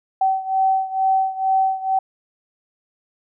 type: beating tone pair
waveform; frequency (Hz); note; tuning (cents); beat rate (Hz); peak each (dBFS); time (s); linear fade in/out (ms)
sine; 765 / 767.2; G5 / G5; -42 / -37; 2.2; -18 / -21; 0.21-1.99; 5
effects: none